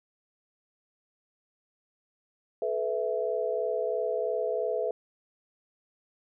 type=chord; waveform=sine; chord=A suspended second; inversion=none; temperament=equal with one note detuned; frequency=430.9 / 493.9 / 659.3 Hz; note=A4 / B4 / E5; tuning=-36 / 0 / 0 cents; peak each=-31 dBFS; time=2.62-4.91 s; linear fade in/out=2 ms; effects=none